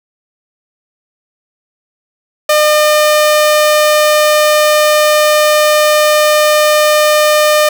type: tone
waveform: sawtooth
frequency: 605 Hz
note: D#5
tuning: 49 cents flat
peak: -3 dBFS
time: 2.49-7.69 s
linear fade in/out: 5 ms
effects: none